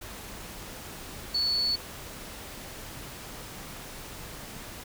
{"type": "tone in noise", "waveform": "sine", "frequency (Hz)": 4435, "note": "C#8", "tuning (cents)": 0, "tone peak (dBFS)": -24, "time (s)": [1.34, 1.76], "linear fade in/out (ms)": 10, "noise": "pink", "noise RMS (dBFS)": -42, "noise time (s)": [0.01, 4.84], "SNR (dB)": 15, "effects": []}